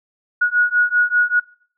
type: beating tone pair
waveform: sine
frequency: 1452 / 1457.1 Hz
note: F#6 / F#6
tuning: -33 / -27 cents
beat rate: 5.1 Hz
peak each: -17 dBFS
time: 0.41-1.4 s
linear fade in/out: 10 ms
effects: noise-tail reverb RT60 0.6 s tail -24 dB re dry